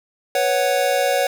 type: chord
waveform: square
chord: B suspended second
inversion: none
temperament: equal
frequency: 493.9 / 554.4 / 740 Hz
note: B4 / C#5 / F#5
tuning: 0 / 0 / 0 cents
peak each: -24 / -20 / -22 dBFS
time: 0.35-1.27 s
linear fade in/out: 2 ms
effects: none